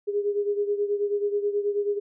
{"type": "beating tone pair", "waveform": "sine", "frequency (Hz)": [407.5, 416.8], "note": ["G#4", "G#4"], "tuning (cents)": [-33, 6], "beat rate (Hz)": 9.3, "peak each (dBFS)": [-24, -29], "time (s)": [0.07, 2], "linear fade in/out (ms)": 20, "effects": []}